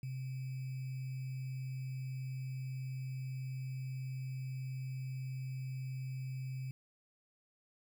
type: tone with sample-and-hold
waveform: sine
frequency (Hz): 130.81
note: C3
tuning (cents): 0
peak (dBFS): -38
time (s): 0.03-6.71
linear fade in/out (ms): 2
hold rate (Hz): 2450
effects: none